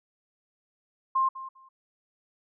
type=tone with echo; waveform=sine; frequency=1058 Hz; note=C6; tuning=19 cents sharp; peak=-21 dBFS; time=1.15-1.29 s; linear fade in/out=10 ms; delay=200 ms; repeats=2; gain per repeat=-15 dB; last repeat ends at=1.69 s; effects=none